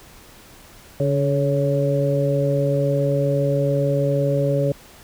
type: harmonic tone with a mistuned harmonic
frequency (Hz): 142.3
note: C#3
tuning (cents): +46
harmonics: 1 / 2 / 3 / 4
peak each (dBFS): -20 / -27 / -25 / -21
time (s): 1-4.72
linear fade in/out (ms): 2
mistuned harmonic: 4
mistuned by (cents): -31
effects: pink hiss -46 dBFS RMS until 5.03 s